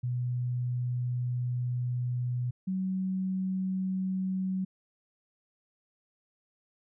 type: tone pair in turn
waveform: sine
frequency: 123.47 / 188.19 Hz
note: B2 / F#3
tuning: 0 / +30 cents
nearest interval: perfect fifth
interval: 730 cents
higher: second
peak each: -28 dBFS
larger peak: neither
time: 0.03-2.51 / 2.67-4.65 s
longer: first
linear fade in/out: 10 ms
effects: none